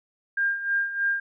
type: tone with tremolo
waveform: sine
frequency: 1604 Hz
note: G6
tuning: 39 cents sharp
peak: -20 dBFS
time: 0.37-1.2 s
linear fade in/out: 5 ms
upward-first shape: sine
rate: 3.2 Hz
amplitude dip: 70%
effects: none